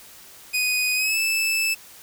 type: tone with pitch glide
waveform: sawtooth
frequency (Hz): 2489 to 2629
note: D#7 to E7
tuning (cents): 0 to -5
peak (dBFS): -17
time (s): 0.53-1.75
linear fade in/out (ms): 20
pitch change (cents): +95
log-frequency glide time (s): 0.95-1.18
effects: white hiss -46 dBFS RMS until 2.02 s